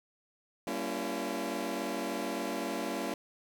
20% pulse chord, G diminished seventh, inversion none, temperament just, 196 / 235.2 / 282.2 / 338.7 Hz, G3 / Bb3 / Db4 / Fb4, 0 / +16 / +31 / +47 cents, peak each -36 / -34 / -33 / -33 dBFS, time 0.67-3.14 s, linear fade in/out 2 ms, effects none

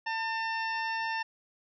harmonic tone, 899 Hz, A5, 37 cents sharp, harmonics 1 / 2 / 3 / 4 / 5 / 6, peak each -33 / -34 / -39 / -49 / -51 / -43 dBFS, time 0.06-1.23 s, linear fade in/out 10 ms, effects none

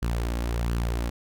sawtooth tone with flanger, 58.27 Hz, A#1, in tune, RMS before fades -27 dBFS, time 0.02-1.1 s, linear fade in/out 10 ms, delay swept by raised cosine 0.66 to 3.66 ms, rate 1.4 Hz, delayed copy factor +0.5, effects none

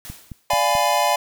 white noise with exponential decay, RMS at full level -36 dBFS, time 0.05-0.61 s, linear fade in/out 0 ms, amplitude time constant 120 ms
click train, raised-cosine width 5 ms, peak -21 dBFS, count 4, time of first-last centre 0.1-0.752 s, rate 4.6 Hz
square chord, D diminished seventh, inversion none, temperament equal with one note detuned, 587.3 / 698.5 / 830.6 / 1002.1 Hz, D5 / F5 / Ab5 / Cb6, 0 / 0 / 0 / +25 cents, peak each -24 / -23 / -22 / -23 dBFS, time 0.5-1.16 s, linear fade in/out 5 ms
effects none

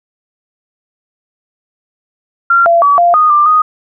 sine tone with pitch steps, 1378 / 680 / 1142 / 695 / 1236 / 1187 / 1243 Hz, F6 / F5 / D6 / F5 / D#6 / D6 / D#6, -24 / -46 / -49 / -9 / -12 / +18 / -2 cents, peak -5 dBFS, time 2.5-3.62 s, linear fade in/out 5 ms, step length 160 ms, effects none

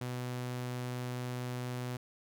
sawtooth tone, 124.4 Hz, B2, 13 cents sharp, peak -32 dBFS, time 0.01-1.97 s, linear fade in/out 5 ms, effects none

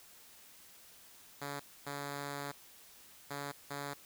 5% pulse tone bursts at uneven times, 142.3 Hz, C#3, 46 cents sharp, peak -28 dBFS, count 4, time 1.41-1.6 / 1.86-2.52 / 3.3-3.52 / 3.7-3.94 s, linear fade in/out 10 ms, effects white hiss -58 dBFS RMS until 4.05 s

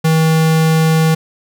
square tone, 160 Hz, D#3, 49 cents sharp, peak -10 dBFS, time 0.04-1.15 s, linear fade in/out 10 ms, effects none

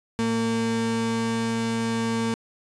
35% pulse tone pair together, 113.99 / 228.2 Hz, A#2 / A#3, -38 / -37 cents, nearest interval octave, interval 1201 cents, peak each -31 / -21 dBFS, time 0.19-2.34 s, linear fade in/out 0 ms, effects resampled to 22050 Hz

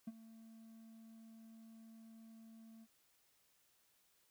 triangle tone with ADSR envelope, 224.3 Hz, A3, 34 cents sharp, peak -38 dBFS, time 0.07-2.87 s, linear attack 8 ms, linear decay 33 ms, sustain -16 dB, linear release 45 ms, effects white hiss -75 dBFS RMS until 4.3 s

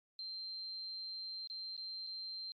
sine tone with dropouts, 4144 Hz, C8, 17 cents flat, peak -40 dBFS, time 0.19-2.52 s, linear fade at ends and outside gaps 1 ms, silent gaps 1.473-1.499 / 1.766-1.777 / 2.067-2.071 s, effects tanh soft clip ceiling -39 dBFS + MP3 32 kbps

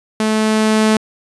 sawtooth tone with level ramp, 217.2 Hz, A3, 22 cents flat, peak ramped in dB -10 to -6 dBFS, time 0.2-0.97 s, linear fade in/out 2 ms, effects resampled to 24000 Hz

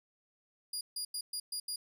25% pulse tone bursts at uneven times, 4850 Hz, D#8, 45 cents flat, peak -31 dBFS, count 6, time 0.73-0.81 / 0.96-1.05 / 1.14-1.21 / 1.33-1.4 / 1.52-1.6 / 1.68-1.76 s, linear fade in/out 5 ms, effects none

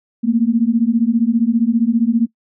sine beating tone pair, 223.6 / 238.6 Hz, A3 / A#3, +28 / +41 cents, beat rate 15 Hz, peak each -15 dBFS, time 0.23-2.27 s, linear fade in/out 20 ms, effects noise-tail reverb RT60 0.1 s tail -23 dB re dry

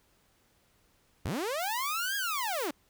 sawtooth linear two-way sweep, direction up then down, 58.27 to 1661.2 to 259.4 Hz, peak -27 dBFS, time 1.25-2.71 s, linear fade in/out 5 ms, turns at 2.16 s
violet noise, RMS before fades -41 dBFS, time 1.58-2.7 s, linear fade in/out 50 ms
effects pink hiss -68 dBFS RMS until 2.89 s

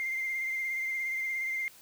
sine tone with vibrato, 2098 Hz, C7, 4 cents sharp, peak -29 dBFS, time 0-1.68 s, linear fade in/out 0 ms, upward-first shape sine, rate 17 Hz, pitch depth 25 cents each way, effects tanh soft clip ceiling -26 dBFS + white hiss -55 dBFS RMS until 1.81 s

